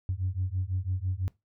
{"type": "beating tone pair", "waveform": "sine", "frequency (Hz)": [90, 96], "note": ["F#2", "G2"], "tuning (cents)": [-47, -36], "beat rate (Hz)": 6, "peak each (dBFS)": -30, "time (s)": [0.09, 1.28], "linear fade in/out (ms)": 0, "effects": ["noise-tail reverb RT60 0.2 s tail -21 dB re dry", "tanh soft clip ceiling -21 dBFS"]}